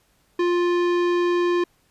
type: tone with tanh clipping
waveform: sine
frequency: 350.6 Hz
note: F4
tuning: 7 cents sharp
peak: -20 dBFS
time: 0.39-1.64 s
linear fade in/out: 5 ms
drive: 18 dB
effects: pink hiss -63 dBFS RMS until 1.9 s + resampled to 32000 Hz